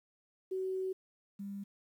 sine tone pair in turn, 376.9 / 199.66 Hz, F#4 / G3, +32 / +32 cents, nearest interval major seventh, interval 1100 cents, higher first, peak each -33 / -39 dBFS, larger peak first, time 0.51-0.93 / 1.39-1.64 s, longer first, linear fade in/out 10 ms, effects 11-bit

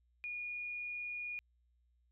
sine tone, 2441 Hz, D#7, 34 cents flat, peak -39 dBFS, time 0.24-1.39 s, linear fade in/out 0 ms, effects added 60 Hz sine -70 dBFS peak until 2.11 s

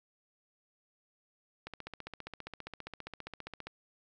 click train, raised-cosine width 0.3 ms, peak -26 dBFS, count 31, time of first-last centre 1.67-3.67 s, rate 15 Hz, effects none

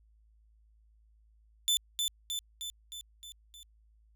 sawtooth tone with echo, 3520 Hz, A7, in tune, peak -22 dBFS, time 1.68-1.77 s, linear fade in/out 0 ms, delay 310 ms, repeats 6, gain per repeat -4 dB, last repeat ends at 3.63 s, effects added 54 Hz sine -61 dBFS peak until 4.15 s

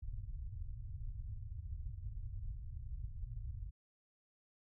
pink low-pass noise, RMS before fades -44 dBFS, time 0.02-3.71 s, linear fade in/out 20 ms, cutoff 120 Hz, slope 48 dB/octave, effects none

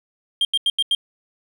triangle tone bursts, 3200 Hz, G7, 35 cents sharp, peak -14 dBFS, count 5, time 0.41-0.95 s, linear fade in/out 2 ms, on 40 ms, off 85 ms, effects none

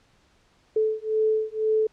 sine beating tone pair, 434.7 / 436.7 Hz, A4 / A4, -21 / -13 cents, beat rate 2 Hz, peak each -24 dBFS, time 0.76-1.87 s, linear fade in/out 5 ms, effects pink hiss -62 dBFS RMS until 1.92 s + low-pass 6000 Hz 12 dB/octave

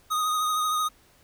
square tone with vibrato, 1244.5 Hz, D#6, in tune, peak -24 dBFS, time 0.1-0.89 s, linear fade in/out 20 ms, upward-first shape triangle, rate 13 Hz, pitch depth 31 cents each way, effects pink hiss -59 dBFS RMS until 1.23 s

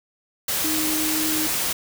sine tone in noise, 311.7 Hz, D#4, 3 cents sharp, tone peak -25 dBFS, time 0.64-1.47 s, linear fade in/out 5 ms, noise white, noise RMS -24 dBFS, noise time 0.48-1.73 s, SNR -4 dB, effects none

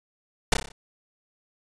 pink noise with echo, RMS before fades -17 dBFS, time 0.52-0.54 s, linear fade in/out 5 ms, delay 30 ms, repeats 6, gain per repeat -5 dB, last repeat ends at 0.72 s, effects resampled to 22050 Hz

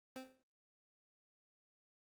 25% pulse tone with exponential decay, 260.4 Hz, C4, 8 cents flat, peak -39 dBFS, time 0.16-0.43 s, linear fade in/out 1 ms, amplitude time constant 57 ms, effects noise-tail reverb RT60 0.1 s tail -25 dB re dry + Opus 24 kbps

